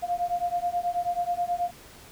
sine beating tone pair, 698.5 / 707.8 Hz, F5 / F5, 0 / +23 cents, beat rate 9.3 Hz, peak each -28 dBFS, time 0.02-1.71 s, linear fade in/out 20 ms, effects pink hiss -49 dBFS RMS until 2.11 s

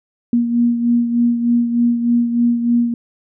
sine beating tone pair, 237 / 240.3 Hz, A#3 / B3, +29 / -47 cents, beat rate 3.3 Hz, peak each -13 / -21 dBFS, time 0.33-2.94 s, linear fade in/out 2 ms, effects none

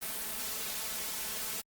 white noise with comb filter, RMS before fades -37 dBFS, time 0.01-1.62 s, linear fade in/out 20 ms, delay 4.6 ms, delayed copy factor +0.75, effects Opus 32 kbps

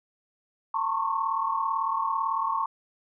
sine tone cluster, 900 / 1077 / 1115 Hz, A5 / C6 / C#6, +39 / +50 / +10 cents, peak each -29 dBFS, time 0.74-2.66 s, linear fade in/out 5 ms, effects none

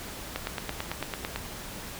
click train, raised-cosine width 0.3 ms, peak -14 dBFS, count 10, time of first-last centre 0.36-1.36 s, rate 9 Hz, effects pink hiss -40 dBFS RMS until 1.99 s

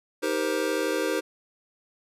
square chord, C minor seventh, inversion first, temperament just, 314 / 392.4 / 470.9 / 523.3 Hz, Eb4 / G4 / Bb4 / C5, +16 / +2 / +18 / 0 cents, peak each -31 dBFS, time 0.22-1.21 s, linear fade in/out 20 ms, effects resampled to 32000 Hz

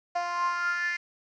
10% pulse tone with high-pass filter sweep, 349.2 Hz, F4, in tune, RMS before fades -29 dBFS, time 0.15-0.97 s, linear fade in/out 10 ms, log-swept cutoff 720 to 2000 Hz, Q 8.1, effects resampled to 16000 Hz + 9-bit

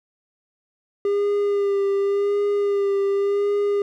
triangle tone with vibrato, 402.3 Hz, G4, 45 cents sharp, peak -16 dBFS, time 1.05-3.82 s, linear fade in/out 2 ms, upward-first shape sine, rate 0.89 Hz, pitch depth 26 cents each way, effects none

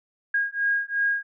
sine beating tone pair, 1631 / 1633.8 Hz, G#6 / G#6, -32 / -29 cents, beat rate 2.8 Hz, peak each -25 dBFS, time 0.34-1.23 s, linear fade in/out 5 ms, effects none

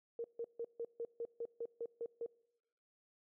sine tone bursts, 466.2 Hz, A#4, in tune, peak -38 dBFS, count 11, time 0.19-2.262 s, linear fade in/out 2 ms, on 52 ms, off 150 ms, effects noise-tail reverb RT60 0.9 s tail -24 dB re dry

